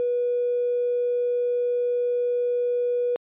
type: tone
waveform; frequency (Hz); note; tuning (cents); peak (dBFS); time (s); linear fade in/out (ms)
triangle; 487.1; B4; -24; -17; 0-3.16; 0
effects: tanh soft clip ceiling -19 dBFS + resampled to 8000 Hz